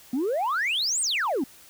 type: exponential two-way sweep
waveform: sine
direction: up then down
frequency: 236.6 to 8870 to 236.6 Hz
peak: -21 dBFS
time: 0.13-1.44 s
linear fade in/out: 5 ms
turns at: 1.01 s
effects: tanh soft clip ceiling -21 dBFS + white hiss -51 dBFS RMS until 1.69 s